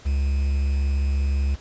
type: tone with quantisation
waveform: triangle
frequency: 69.3 Hz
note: C#2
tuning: in tune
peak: -17 dBFS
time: 0.05-1.56 s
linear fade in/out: 20 ms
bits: 7
effects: pink hiss -48 dBFS RMS until 1.6 s + resampled to 16000 Hz